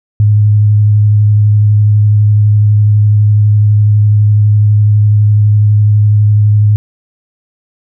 sine tone with vibrato, 104.9 Hz, G#2, 18 cents sharp, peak -4 dBFS, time 0.2-6.76 s, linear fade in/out 0 ms, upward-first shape square, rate 12 Hz, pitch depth 12 cents each way, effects none

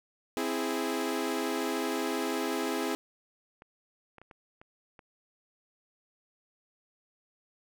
sawtooth chord, C augmented, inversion none, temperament equal, 261.6 / 329.6 / 415.3 Hz, C4 / E4 / G#4, 0 / 0 / 0 cents, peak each -30 dBFS, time 0.37-2.95 s, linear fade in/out 0 ms
clicks, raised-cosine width 0.5 ms, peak -35 dBFS, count 7, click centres 2.637 / 3.621 / 4.183 / 4.216 / 4.312 / 4.615 / 4.992 s
effects none

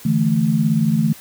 sine chord, D suspended second, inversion none, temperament equal, 146.83 / 164.81 / 220 Hz, D3 / E3 / A3, 0 / 0 / 0 cents, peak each -20 / -18 / -17 dBFS, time 0.05-1.13 s, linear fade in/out 5 ms, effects white hiss -41 dBFS RMS until 1.2 s + high-pass 80 Hz 12 dB/octave

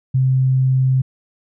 sine tone, 130.81 Hz, C3, in tune, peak -12 dBFS, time 0.14-1.02 s, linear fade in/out 10 ms, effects none

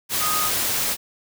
sine tone in noise, 1244 Hz, D#6, 1 cent flat, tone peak -24 dBFS, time 0.19-0.51 s, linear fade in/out 50 ms, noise white, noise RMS -23 dBFS, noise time 0.09-0.97 s, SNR -4 dB, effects none

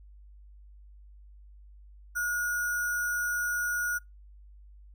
sine tone with sample-and-hold, 1445 Hz, F#6, 41 cents flat, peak -27 dBFS, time 2.15-3.99 s, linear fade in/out 20 ms, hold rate 7350 Hz, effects noise-tail reverb RT60 0.2 s tail -25 dB re dry + added 50 Hz sine -49 dBFS peak until 4.94 s

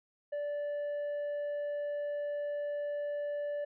sine tone with tanh clipping, 583 Hz, D5, 13 cents flat, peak -34 dBFS, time 0.32-3.65 s, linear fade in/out 10 ms, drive 4 dB, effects none

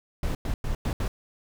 brown noise bursts at uneven times, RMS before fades -27 dBFS, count 5, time 0.23-0.35 / 0.45-0.54 / 0.64-0.75 / 0.85-0.93 / 1-1.08 s, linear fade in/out 2 ms, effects none

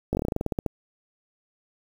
slowing click train, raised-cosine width 2 ms, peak -12 dBFS, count 14, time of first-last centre 0.13-0.663 s, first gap 19 ms, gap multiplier 1.12, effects 7-bit

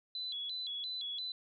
sine tone with vibrato, 3675 Hz, A#7, 25 cents flat, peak -37 dBFS, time 0.15-1.32 s, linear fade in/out 2 ms, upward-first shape square, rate 2.9 Hz, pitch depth 150 cents each way, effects none

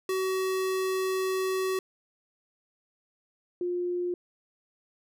square / sine tone pair in turn, 377.4 / 354.5 Hz, F#4 / F4, +34 / +26 cents, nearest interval minor second, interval 108 cents, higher first, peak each -27 dBFS, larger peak neither, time 0.09-1.79 / 3.61-4.14 s, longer first, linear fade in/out 2 ms, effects none

